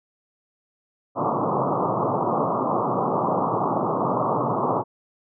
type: band-pass noise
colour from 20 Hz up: white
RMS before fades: -23 dBFS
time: 1.15-4.84 s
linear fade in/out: 50 ms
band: 110 to 1200 Hz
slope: 96 dB/octave
effects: none